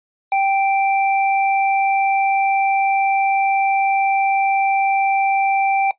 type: tone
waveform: square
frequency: 783 Hz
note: G5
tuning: 2 cents flat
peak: -15 dBFS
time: 0.32-5.91 s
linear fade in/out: 2 ms
effects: noise-tail reverb RT60 0.1 s tail -17 dB re dry + resampled to 8000 Hz